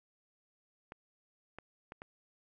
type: clicks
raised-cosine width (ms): 0.5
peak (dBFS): -30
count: 4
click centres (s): 0.921 / 1.586 / 1.921 / 2.019
effects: none